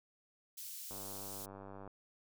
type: high-pass noise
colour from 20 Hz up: white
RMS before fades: -47 dBFS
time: 0.57-1.46 s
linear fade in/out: 10 ms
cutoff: 4600 Hz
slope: 12 dB/octave
type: click train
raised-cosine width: 1 ms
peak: -36 dBFS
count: 96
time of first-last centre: 0.91-1.876 s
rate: 98.3 Hz
effects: none